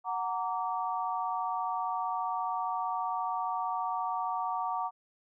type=chord; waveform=sine; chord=Gb augmented; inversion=none; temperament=just; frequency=740 / 925 / 1156.2 Hz; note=Gb5 / Bb5 / D6; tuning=0 / -14 / -27 cents; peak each=-34 / -34 / -35 dBFS; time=0.04-4.91 s; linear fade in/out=50 ms; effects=none